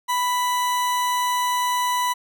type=tone; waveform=40% pulse; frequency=989 Hz; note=B5; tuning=2 cents sharp; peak=-19 dBFS; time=0.08-2.14 s; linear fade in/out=20 ms; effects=none